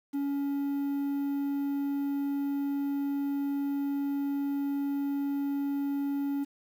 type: tone with quantisation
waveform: triangle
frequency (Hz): 281.2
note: C#4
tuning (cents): +25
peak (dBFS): -26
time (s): 0.13-6.45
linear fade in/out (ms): 20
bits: 9
effects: none